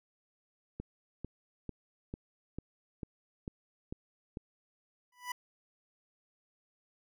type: click train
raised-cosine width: 3 ms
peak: -26 dBFS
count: 9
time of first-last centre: 0.8-4.371 s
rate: 2.24 Hz
type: tone with exponential growth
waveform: 25% pulse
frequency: 987.8 Hz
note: B5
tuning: in tune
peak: -29 dBFS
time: 5.12-5.32 s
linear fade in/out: 5 ms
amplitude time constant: 42 ms
effects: none